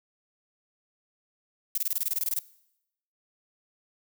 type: noise bursts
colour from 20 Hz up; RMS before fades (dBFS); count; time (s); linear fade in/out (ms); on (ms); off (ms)
violet; -27; 13; 1.75-2.39; 2; 28; 23
effects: noise-tail reverb RT60 0.8 s tail -20 dB re dry